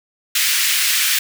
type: high-pass noise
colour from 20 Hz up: pink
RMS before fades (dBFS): -17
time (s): 0.35-1.19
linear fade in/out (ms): 5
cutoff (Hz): 1800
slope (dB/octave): 24
effects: none